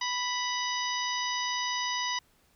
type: harmonic tone with a mistuned harmonic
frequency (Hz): 987.8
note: B5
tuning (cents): 0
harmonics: 1 / 2 / 3 / 4 / 5 / 6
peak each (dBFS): -33 / -35 / -36 / -39 / -37 / -39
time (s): 0.01-2.19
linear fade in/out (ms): 5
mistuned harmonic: 4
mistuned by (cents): -73
effects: pink hiss -66 dBFS RMS until 2.55 s